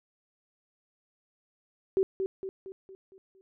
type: tone with echo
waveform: sine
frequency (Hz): 383.2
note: G4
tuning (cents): -39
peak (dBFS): -21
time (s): 1.97-2.03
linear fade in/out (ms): 0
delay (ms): 230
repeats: 6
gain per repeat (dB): -6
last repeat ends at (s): 3.41
effects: none